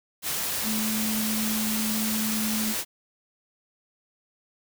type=tone in noise; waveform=sine; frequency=217.8 Hz; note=A3; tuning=17 cents flat; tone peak=-27 dBFS; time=0.63-2.75 s; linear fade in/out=50 ms; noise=white; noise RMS=-29 dBFS; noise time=0.22-2.85 s; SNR=-1 dB; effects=none